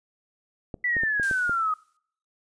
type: clicks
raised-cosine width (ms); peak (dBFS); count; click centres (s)
2; -21; 6; 0.742 / 0.967 / 1.035 / 1.198 / 1.312 / 1.495
type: exponential sweep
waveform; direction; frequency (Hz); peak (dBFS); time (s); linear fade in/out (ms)
sine; down; 1987 to 1244.5; -22; 0.84-1.74; 5
type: noise with exponential decay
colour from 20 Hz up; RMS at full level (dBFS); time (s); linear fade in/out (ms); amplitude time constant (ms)
blue; -35; 1.23-1.97; 0; 160
effects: noise-tail reverb RT60 0.6 s tail -24 dB re dry + resampled to 22050 Hz